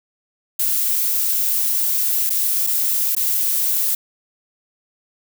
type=noise with dropouts; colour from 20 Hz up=violet; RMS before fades=-19 dBFS; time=0.59-3.95 s; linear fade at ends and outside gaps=5 ms; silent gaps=2.296-2.302 / 2.667-2.671 / 3.151-3.165 s; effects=none